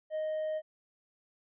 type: tone with hard clipping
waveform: sine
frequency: 622.3 Hz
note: D#5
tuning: in tune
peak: -32 dBFS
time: 0.1-0.62 s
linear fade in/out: 50 ms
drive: 2 dB
effects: resampled to 11025 Hz